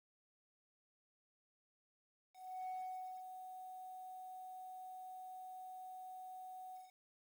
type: tone with ADSR envelope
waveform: sine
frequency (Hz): 744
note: F#5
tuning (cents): +9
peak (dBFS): -39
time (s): 2.33-6.92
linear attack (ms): 350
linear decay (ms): 550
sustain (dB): -9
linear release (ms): 170
effects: tanh soft clip ceiling -40 dBFS + 11-bit